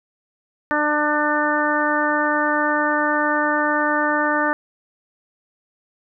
harmonic tone, 298.5 Hz, D4, 28 cents sharp, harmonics 1 / 2 / 3 / 4 / 5 / 6, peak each -24 / -24 / -24 / -24 / -24 / -24 dBFS, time 0.71-4.53 s, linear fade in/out 0 ms, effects none

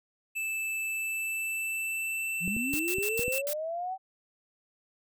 square tone with pitch glide, 2635 to 2669 Hz, E7 to E7, -1 to +21 cents, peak -31 dBFS, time 0.35-3.42 s, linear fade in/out 20 ms, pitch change +22 cents, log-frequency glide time 0.84-2.43 s
sine linear sweep, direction up, 158.8 to 772 Hz, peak -31 dBFS, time 2.4-3.98 s, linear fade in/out 50 ms
clicks, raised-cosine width 3 ms, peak -24 dBFS, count 6, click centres 2.478 / 2.566 / 2.738 / 2.984 / 3.194 / 3.281 s
blue noise bursts, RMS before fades -34 dBFS, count 6, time 2.73-3.532 s, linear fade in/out 0 ms, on 62 ms, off 86 ms
effects none

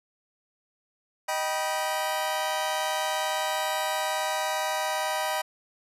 sawtooth chord, Eb augmented, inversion none, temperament just, 622.3 / 777.8 / 972.3 Hz, Eb5 / G5 / B5, 0 / -14 / -27 cents, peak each -27 dBFS, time 1.28-5.42 s, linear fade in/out 10 ms, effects resampled to 32000 Hz

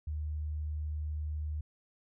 sine tone, 76 Hz, D#2, 40 cents flat, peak -33 dBFS, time 0.07-1.61 s, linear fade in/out 5 ms, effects none

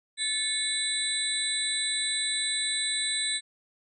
sine tone cluster, 1747 / 2198 / 3547 / 3950 / 8150 Hz, A6 / C#7 / A7 / B7 / C9, -13 / -15 / +13 / 0 / -47 cents, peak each -37 / -36 / -36 / -29 / -32 dBFS, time 0.17-3.41 s, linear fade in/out 50 ms, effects none

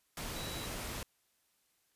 sine tone in noise, 3915 Hz, B7, 16 cents flat, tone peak -46 dBFS, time 0.36-0.66 s, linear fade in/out 2 ms, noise pink, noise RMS -41 dBFS, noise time 0.17-1.03 s, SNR -8 dB, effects white hiss -75 dBFS RMS until 1.95 s + resampled to 32000 Hz

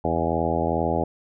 harmonic tone with a mistuned harmonic, 82.41 Hz, E2, in tune, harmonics 1 / 2 / 3 / 4 / 5 / 6 / 7 / 8 / 9 / 10, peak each -30 / -30 / -30 / -30 / -30 / -30 / -30 / -30 / -30 / -30 dBFS, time 0.04-1.04 s, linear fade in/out 5 ms, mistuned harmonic 10, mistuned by +16 cents, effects none

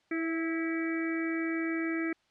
harmonic tone with a mistuned harmonic, 326.7 Hz, E4, 15 cents flat, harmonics 1 / 2 / 4 / 5 / 6 / 7, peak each -30 / -45 / -44 / -42 / -39 / -40 dBFS, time 0.11-2.13 s, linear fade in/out 5 ms, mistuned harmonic 2, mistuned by +21 cents, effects white hiss -70 dBFS RMS until 2.3 s + low-pass 4000 Hz 12 dB/octave

